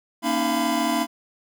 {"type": "tone cluster", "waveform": "square", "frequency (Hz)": [235.7, 278.5, 312.3, 682, 1006], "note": ["A#3", "C#4", "D#4", "F5", "B5"], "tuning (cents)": [19, 8, 7, -41, 32], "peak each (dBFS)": -28, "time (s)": [0.22, 1.07], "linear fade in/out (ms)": 50, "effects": []}